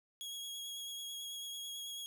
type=tone with vibrato; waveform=sawtooth; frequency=3310 Hz; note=G#7; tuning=6 cents flat; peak=-39 dBFS; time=0.21-2.06 s; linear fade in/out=0 ms; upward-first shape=sine; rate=9.1 Hz; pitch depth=16 cents each way; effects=none